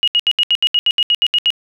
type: tone bursts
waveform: sine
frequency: 2885 Hz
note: F#7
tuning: 44 cents flat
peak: -10 dBFS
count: 13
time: 0.03-1.504 s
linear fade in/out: 0 ms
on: 46 ms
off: 73 ms
effects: none